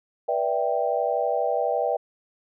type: chord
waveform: sine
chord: E minor seventh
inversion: second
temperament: equal with one note detuned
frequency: 486 / 587.3 / 659.3 / 784 Hz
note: B4 / D5 / E5 / G5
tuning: -28 / 0 / 0 / 0 cents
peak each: -27 dBFS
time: 0.28-1.97 s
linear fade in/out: 10 ms
effects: none